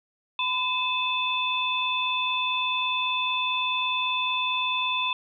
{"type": "tone cluster", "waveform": "sine", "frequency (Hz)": [1009, 2595, 3520], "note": ["B5", "E7", "A7"], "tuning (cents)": [37, -28, 0], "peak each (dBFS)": -28, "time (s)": [0.39, 5.13], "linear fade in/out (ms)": 2, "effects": []}